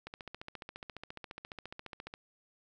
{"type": "click train", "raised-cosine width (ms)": 0.3, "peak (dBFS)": -27, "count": 31, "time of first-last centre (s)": [0.07, 2.139], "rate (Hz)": 14.5, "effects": []}